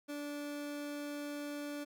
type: tone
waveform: 30% pulse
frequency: 290.9 Hz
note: D4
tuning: 16 cents flat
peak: -37 dBFS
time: 0.08-1.85 s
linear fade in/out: 20 ms
effects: none